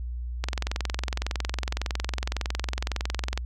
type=click train; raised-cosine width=0.2 ms; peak=-11 dBFS; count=65; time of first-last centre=0.44-3.376 s; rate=21.8 Hz; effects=added 60 Hz sine -30 dBFS peak until 3.45 s